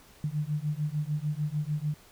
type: beating tone pair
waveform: sine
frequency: 146.83 / 153.53 Hz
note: D3 / D#3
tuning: 0 / -23 cents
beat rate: 6.7 Hz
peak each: -31 dBFS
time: 0.24-1.94 s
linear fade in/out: 2 ms
effects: pink hiss -56 dBFS RMS until 2.11 s